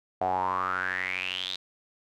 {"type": "tone with band-pass filter sweep", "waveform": "sawtooth", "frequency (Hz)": 92.5, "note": "F#2", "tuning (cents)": 0, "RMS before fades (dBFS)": -30, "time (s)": [0.21, 1.56], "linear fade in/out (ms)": 5, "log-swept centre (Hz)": [700, 3900], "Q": 9, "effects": []}